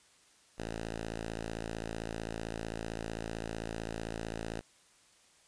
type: tone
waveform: 5% pulse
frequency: 55.6 Hz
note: A1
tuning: 19 cents sharp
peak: -26 dBFS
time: 0.58-4.61 s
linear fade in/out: 5 ms
effects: white hiss -64 dBFS RMS until 5.47 s + resampled to 22050 Hz